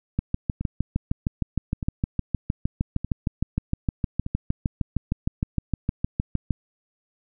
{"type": "two click trains", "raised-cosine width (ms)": 5, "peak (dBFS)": [-10, -16], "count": [42, 4], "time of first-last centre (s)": [[0.19, 6.507], [0.61, 4.264]], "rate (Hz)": [6.49, 0.821], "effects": []}